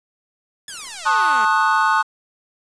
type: exponential sweep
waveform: 5% pulse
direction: down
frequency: 1753 to 200 Hz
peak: -19 dBFS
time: 0.68-1.45 s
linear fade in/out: 2 ms
type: chord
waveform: triangle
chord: D# half-diminished seventh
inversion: second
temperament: equal with one note detuned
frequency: 880 / 1085.9 / 1244.5 / 1480 Hz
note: A5 / C#6 / D#6 / F#6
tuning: 0 / -36 / 0 / 0 cents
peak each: -17 / -19 / -18 / -18 dBFS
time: 1.05-2.03 s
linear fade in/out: 20 ms
effects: resampled to 22050 Hz + 7-bit